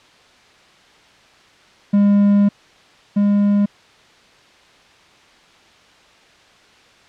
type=tone pair in turn; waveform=triangle; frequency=202.7 / 203.5 Hz; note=G#3 / G#3; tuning=-42 / -35 cents; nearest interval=unison; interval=7 cents; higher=second; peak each=-8 / -10 dBFS; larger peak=first; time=1.93-2.49 / 3.16-3.66 s; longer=first; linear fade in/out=10 ms; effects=white hiss -49 dBFS RMS until 7.08 s + low-pass 4000 Hz 12 dB/octave